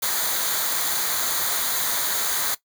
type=noise with comb filter; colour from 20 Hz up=white; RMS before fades=-24 dBFS; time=0.02-2.55 s; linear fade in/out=10 ms; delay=0.37 ms; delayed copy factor=-0.65; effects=noise-tail reverb RT60 0.1 s tail -17 dB re dry